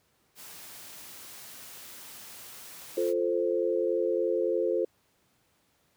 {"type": "noise", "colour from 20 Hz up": "white", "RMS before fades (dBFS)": -46, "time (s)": [0.35, 3.14], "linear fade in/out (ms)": 50}
{"type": "chord", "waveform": "sine", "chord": "F major", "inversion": "none", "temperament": "equal", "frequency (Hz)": [349.2, 440, 523.3], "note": ["F4", "A4", "C5"], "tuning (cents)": [0, 0, 0], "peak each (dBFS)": -29, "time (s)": [2.97, 4.85], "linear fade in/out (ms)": 5}
{"effects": ["pink hiss -69 dBFS RMS until 5.96 s", "high-pass 80 Hz 12 dB/octave"]}